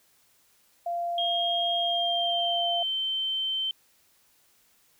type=tone; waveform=sine; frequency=691 Hz; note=F5; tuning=19 cents flat; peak=-27 dBFS; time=0.86-2.83 s; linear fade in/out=5 ms
type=tone with pitch glide; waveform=sine; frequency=3239 to 3100 Hz; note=G#7 to G7; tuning=-44 to -20 cents; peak=-26 dBFS; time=1.18-3.71 s; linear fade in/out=2 ms; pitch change=-76 cents; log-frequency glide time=1.79-2.69 s
effects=white hiss -64 dBFS RMS until 4.99 s